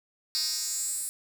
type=tone with high-pass filter sweep; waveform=10% pulse; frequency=311.1 Hz; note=D#4; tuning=in tune; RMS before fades=-31 dBFS; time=0.35-1.09 s; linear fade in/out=0 ms; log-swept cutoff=4800 to 9400 Hz; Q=4; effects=none